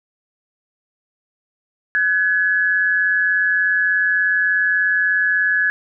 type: tone pair together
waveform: sine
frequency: 1509 / 1692.4 Hz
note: F#6 / G#6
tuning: +34 / +32 cents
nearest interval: major second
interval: 198 cents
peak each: -21 / -15 dBFS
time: 1.95-5.7 s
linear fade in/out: 0 ms
effects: none